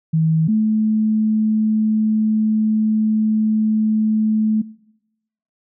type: tone pair in turn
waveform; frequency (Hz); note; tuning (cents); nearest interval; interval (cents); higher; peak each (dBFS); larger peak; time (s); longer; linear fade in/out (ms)
sine; 160 / 216.8; D#3 / A3; +49 / -25; perfect fourth; 526; second; -13; neither; 0.13-0.48 / 0.48-4.62; second; 10
effects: noise-tail reverb RT60 0.9 s tail -22 dB re dry